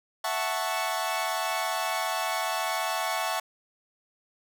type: chord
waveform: sawtooth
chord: F# minor seventh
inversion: third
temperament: equal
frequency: 659.3 / 740 / 880 / 1108.7 Hz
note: E5 / F#5 / A5 / C#6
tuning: 0 / 0 / 0 / 0 cents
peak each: -29 dBFS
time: 0.24-3.4 s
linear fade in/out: 5 ms
effects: none